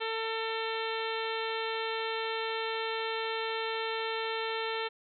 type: harmonic tone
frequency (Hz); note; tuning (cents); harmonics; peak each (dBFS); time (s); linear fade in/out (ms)
448; A4; +31; 1 / 2 / 3 / 4 / 5 / 6 / 7 / 8 / 9; -35 / -38 / -40 / -41 / -42 / -43 / -43 / -44 / -45; 0-4.89; 20
effects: none